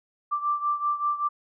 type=beating tone pair; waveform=sine; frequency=1174.7 / 1179.9 Hz; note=D6 / D6; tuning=0 / +8 cents; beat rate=5.2 Hz; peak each=-25 / -29 dBFS; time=0.31-1.29 s; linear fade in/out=20 ms; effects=none